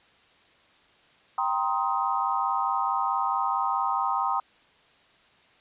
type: chord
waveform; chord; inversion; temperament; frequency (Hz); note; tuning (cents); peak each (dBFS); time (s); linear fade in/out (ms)
sine; C minor seventh; second; just; 784.9 / 941.9 / 1046.5 / 1255.8; G5 / Bb5 / C6 / Eb6; +2 / +18 / 0 / +16; -29; 1.38-4.4; 2
effects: white hiss -59 dBFS RMS until 5.6 s + resampled to 8000 Hz